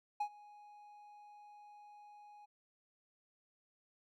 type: tone with ADSR envelope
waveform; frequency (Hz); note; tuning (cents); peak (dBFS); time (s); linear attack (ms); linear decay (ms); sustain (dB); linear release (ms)
triangle; 830.6; G#5; 0; -30; 0.2-2.46; 8; 76; -23; 15
effects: none